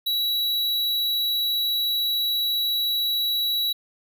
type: tone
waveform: square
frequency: 3909 Hz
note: B7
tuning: 19 cents flat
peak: -22 dBFS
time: 0.06-3.73 s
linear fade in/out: 10 ms
effects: none